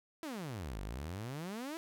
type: exponential two-way sweep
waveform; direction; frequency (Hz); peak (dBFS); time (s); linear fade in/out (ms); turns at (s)
sawtooth; down then up; 340 to 46.25 to 340; -36; 0.23-1.77; 0; 0.8
effects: none